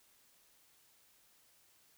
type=silence; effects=white hiss -68 dBFS RMS until 1.97 s